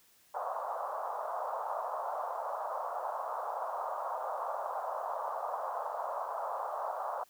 pink band-pass noise, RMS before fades -37 dBFS, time 0.34-7.24 s, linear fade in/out 10 ms, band 580 to 1200 Hz, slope 48 dB/octave, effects white hiss -65 dBFS RMS until 7.29 s

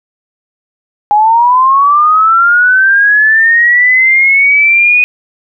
sine linear sweep, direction up, 820 to 2489 Hz, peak -4 dBFS, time 1.11-5.04 s, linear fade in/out 0 ms, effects none

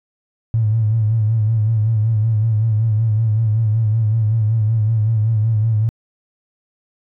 triangle tone with vibrato, 110 Hz, A2, in tune, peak -9 dBFS, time 0.54-5.89 s, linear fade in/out 0 ms, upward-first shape sine, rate 5.3 Hz, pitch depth 70 cents each way, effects tanh soft clip ceiling -11 dBFS

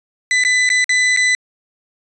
40% pulse tone with dropouts, 1999 Hz, B6, 20 cents sharp, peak -11 dBFS, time 0.31-1.35 s, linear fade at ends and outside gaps 1 ms, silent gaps 0.438-0.449 / 0.691-0.701 / 0.843-0.893 / 1.164-1.172 s, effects resampled to 22050 Hz

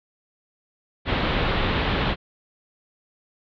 pink low-pass noise, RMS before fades -23 dBFS, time 1.05-2.16 s, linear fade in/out 50 ms, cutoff 3900 Hz, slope 48 dB/octave, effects none

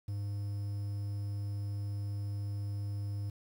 triangle tone with quantisation, 101.4 Hz, G#2, 41 cents flat, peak -32 dBFS, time 0.08-3.3 s, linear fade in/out 5 ms, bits 10, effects none

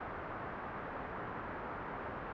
white low-pass noise, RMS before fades -43 dBFS, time 0-2.33 s, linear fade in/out 10 ms, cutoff 1500 Hz, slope 24 dB/octave, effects none

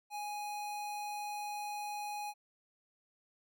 square tone, 830.6 Hz, G#5, in tune, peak -39 dBFS, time 0.1-2.34 s, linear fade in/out 50 ms, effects none

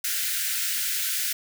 white high-pass noise, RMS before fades -27 dBFS, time 0.04-1.33 s, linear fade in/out 5 ms, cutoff 1400 Hz, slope 96 dB/octave, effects none

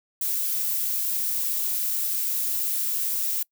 violet noise, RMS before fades -26 dBFS, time 0.21-3.43 s, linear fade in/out 5 ms, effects noise-tail reverb RT60 0.1 s tail -25 dB re dry

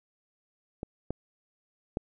clicks, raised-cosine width 2 ms, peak -21 / -18 / -16 dBFS, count 3, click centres 0.831 / 1.106 / 1.971 s, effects none

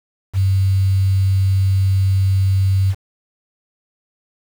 sine tone with quantisation, 96.1 Hz, G2, 34 cents flat, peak -12 dBFS, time 0.33-2.95 s, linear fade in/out 50 ms, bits 6, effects none

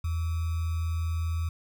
sine tone with sample-and-hold, 82.41 Hz, E2, in tune, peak -26 dBFS, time 0.04-1.49 s, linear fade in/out 5 ms, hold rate 1225 Hz, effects none

